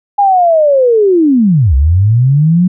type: linear two-way sweep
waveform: sine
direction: down then up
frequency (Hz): 824 to 63.2 to 185.6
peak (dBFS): -5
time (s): 0.18-2.68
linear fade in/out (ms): 10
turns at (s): 1.75
effects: none